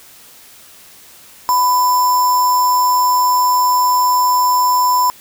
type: tone with sample-and-hold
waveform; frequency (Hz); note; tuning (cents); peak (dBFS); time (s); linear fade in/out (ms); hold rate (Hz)
sine; 995; B5; +13; -10; 1.49-5.1; 0; 6300
effects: white hiss -42 dBFS RMS until 5.2 s